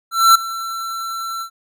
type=tone with ADSR envelope; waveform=square; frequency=1345 Hz; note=E6; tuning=34 cents sharp; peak=-6 dBFS; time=0.11-1.5 s; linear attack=240 ms; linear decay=8 ms; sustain=-18 dB; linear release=87 ms; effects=none